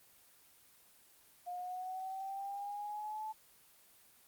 sine exponential sweep, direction up, 710 to 874 Hz, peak -39 dBFS, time 1.46-3.33 s, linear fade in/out 20 ms, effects white hiss -64 dBFS RMS until 4.27 s + Opus 24 kbps

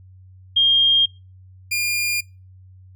sine / sawtooth tone pair in turn, 3219 / 2412 Hz, G7 / D7, +45 / +46 cents, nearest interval perfect fourth, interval 499 cents, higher first, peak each -12 / -16 dBFS, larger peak first, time 0.56-1.06 / 1.71-2.21 s, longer neither, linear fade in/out 10 ms, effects noise-tail reverb RT60 0.3 s tail -26 dB re dry + added 93 Hz sine -43 dBFS peak until 2.95 s

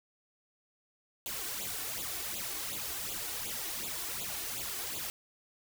white noise with flanger, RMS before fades -38 dBFS, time 1.26-5.1 s, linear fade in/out 0 ms, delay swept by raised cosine 0.27 to 2.77 ms, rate 2.7 Hz, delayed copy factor +0.8, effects none

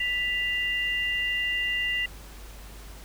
sine tone pair together, 1975.5 / 2794 Hz, B6 / F7, 0 / 0 cents, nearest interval tritone, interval 600 cents, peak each -27 / -28 dBFS, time 0-2.06 s, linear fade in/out 5 ms, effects added 50 Hz sine -43 dBFS peak until 3.04 s + pink hiss -48 dBFS RMS until 3.04 s

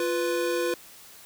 square tone pair together, 349.2 / 495.2 Hz, F4 / B4, 0 / +5 cents, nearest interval tritone, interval 605 cents, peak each -28 dBFS, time 0-0.74 s, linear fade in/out 2 ms, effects white hiss -49 dBFS RMS until 1.25 s

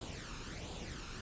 pink noise with flanger, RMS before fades -45 dBFS, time 0.01-1.21 s, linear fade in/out 5 ms, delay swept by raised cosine 0.26 to 0.77 ms, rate 1.4 Hz, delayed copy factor +0.6, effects resampled to 16000 Hz

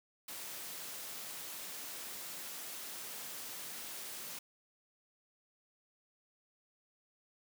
white noise, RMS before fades -45 dBFS, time 0.28-4.39 s, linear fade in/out 5 ms, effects high-pass 150 Hz 12 dB/octave

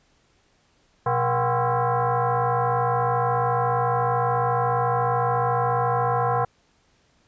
sine tone with frequency modulation, 123.47 Hz, B2, in tune, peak -19 dBFS, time 1.06-6.45 s, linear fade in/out 5 ms, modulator 301 Hz, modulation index 3.7, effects pink hiss -63 dBFS RMS until 7.27 s + resampled to 16000 Hz

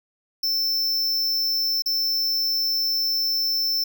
square tone with dropouts, 5330 Hz, E8, 18 cents sharp, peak -21 dBFS, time 0.43-3.84 s, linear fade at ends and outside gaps 5 ms, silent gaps 1.822-1.859 s, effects none

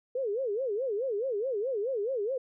sine tone with vibrato, 466.2 Hz, A#4, in tune, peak -28 dBFS, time 0.15-2.38 s, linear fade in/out 5 ms, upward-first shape sine, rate 4.7 Hz, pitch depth 270 cents each way, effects none

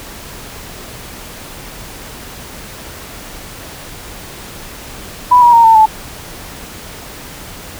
sine tone with pitch steps, 987.8 / 957.5 / 928.1 / 899.6 / 871.9 Hz, B5 / A#5 / A#5 / A5 / A5, 0 / +46 / -8 / +38 / -16 cents, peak -3 dBFS, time 5.31-5.86 s, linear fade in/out 10 ms, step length 110 ms, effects pink hiss -31 dBFS RMS until 7.79 s

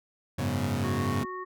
sawtooth chord, F# suspended second, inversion none, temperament equal, 92.5 / 103.83 / 138.59 Hz, F#2 / G#2 / C#3, 0 / 0 / 0 cents, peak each -28 dBFS, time 0.38-1.24 s, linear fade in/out 10 ms
sine tone with pitch glide, 246.9 to 241.8 Hz, B3 to B3, 0 to -36 cents, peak -32 dBFS, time 0.41-1.25 s, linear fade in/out 0 ms, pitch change -36 cents, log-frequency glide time 0.59-0.78 s
harmonic tone, 368.8 Hz, F#4, 6 cents flat, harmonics 1 / 3 / 5, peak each -38 / -36 / -44 dBFS, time 0.83-1.45 s, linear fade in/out 20 ms
effects none

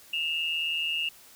sine tone pair together, 2678 / 2837 Hz, E7 / F7, +27 / +27 cents, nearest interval minor second, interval 100 cents, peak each -30 / -28 dBFS, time 0.13-1.09 s, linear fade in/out 5 ms, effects tanh soft clip ceiling -19 dBFS + white hiss -53 dBFS RMS until 1.35 s

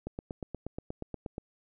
click train, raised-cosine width 2 ms, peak -23 dBFS, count 12, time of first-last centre 0.07-1.381 s, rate 8.39 Hz, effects none

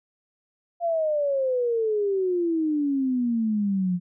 sine exponential sweep, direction down, 695 to 174.61 Hz, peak -21 dBFS, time 0.8-4 s, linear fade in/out 50 ms, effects none

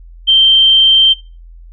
sine tone, 3136 Hz, G7, in tune, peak -5 dBFS, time 0.27-1.14 s, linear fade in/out 20 ms, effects noise-tail reverb RT60 0.3 s tail -19 dB re dry + added 42 Hz sine -33 dBFS peak until 1.72 s

